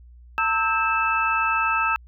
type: tone cluster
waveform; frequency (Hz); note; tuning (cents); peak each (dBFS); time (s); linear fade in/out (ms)
sine; 905 / 1304 / 1592 / 2632; A5 / E6 / G6 / E7; +48 / -19 / +26 / -3; -26 / -22 / -28 / -25; 0.38-1.96; 0
effects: added 60 Hz sine -44 dBFS peak until 2.07 s